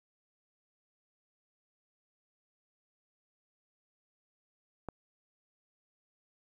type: click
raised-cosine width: 1 ms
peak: -24 dBFS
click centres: 4.887 s
effects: 10-bit